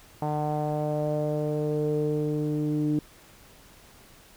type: tone with low-pass filter sweep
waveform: sawtooth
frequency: 150.6 Hz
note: D3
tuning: 44 cents sharp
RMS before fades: -27 dBFS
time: 0.22-2.99 s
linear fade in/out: 2 ms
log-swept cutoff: 820 to 320 Hz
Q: 5.1
effects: pink hiss -53 dBFS RMS until 4.36 s